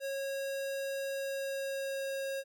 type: tone with pitch glide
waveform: square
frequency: 547 to 543.2 Hz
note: C#5 to C#5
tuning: -23 to -35 cents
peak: -35 dBFS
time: 0-2.44 s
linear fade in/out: 50 ms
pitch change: -12 cents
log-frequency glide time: 1.13-2.16 s
effects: none